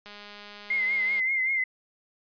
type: click train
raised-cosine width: 0.2 ms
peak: -27 dBFS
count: 235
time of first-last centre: 0.06-1.196 s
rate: 206 Hz
type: tone with vibrato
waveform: sine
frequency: 2093 Hz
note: C7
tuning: in tune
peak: -23 dBFS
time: 0.7-1.64 s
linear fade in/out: 5 ms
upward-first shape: triangle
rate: 5.2 Hz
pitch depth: 62 cents each way
effects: resampled to 11025 Hz